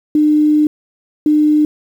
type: tone bursts at uneven times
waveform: sine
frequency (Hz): 301.9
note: D4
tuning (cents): +48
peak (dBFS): -8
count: 2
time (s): 0.15-0.67 / 1.26-1.65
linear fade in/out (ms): 2
effects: 7-bit